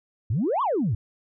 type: exponential two-way sweep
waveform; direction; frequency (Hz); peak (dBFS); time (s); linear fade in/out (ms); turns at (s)
sine; up then down; 91.4 to 1174.7 to 91.4; -20; 0.3-0.95; 5; 0.62
effects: tanh soft clip ceiling -17 dBFS